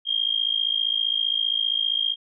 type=tone with amplitude modulation; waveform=sine; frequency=3218 Hz; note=G7; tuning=45 cents sharp; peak=-17 dBFS; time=0.05-2.16 s; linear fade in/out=50 ms; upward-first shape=sine; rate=55.2 Hz; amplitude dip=90%; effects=none